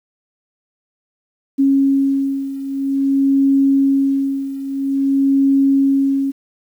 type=beating tone pair; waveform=sine; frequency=273.7 / 274.2 Hz; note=C#4 / C#4; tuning=-22 / -19 cents; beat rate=0.5 Hz; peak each=-14 / -18 dBFS; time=1.58-6.32 s; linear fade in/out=20 ms; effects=8-bit